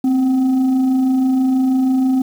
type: tone with frequency modulation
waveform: sine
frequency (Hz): 261.6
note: C4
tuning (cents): 0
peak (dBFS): -11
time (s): 0.04-2.22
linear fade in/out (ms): 5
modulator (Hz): 497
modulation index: 0.24
effects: tanh soft clip ceiling -8 dBFS + 7-bit